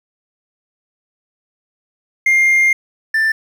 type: tone pair in turn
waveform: triangle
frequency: 2114 / 1774.6 Hz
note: C7 / A6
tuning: +17 / +14 cents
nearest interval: minor third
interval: 303 cents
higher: first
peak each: -7 / -10 dBFS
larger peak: first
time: 2.26-2.73 / 3.14-3.32 s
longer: first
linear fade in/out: 5 ms
effects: tanh soft clip ceiling -3 dBFS + 8-bit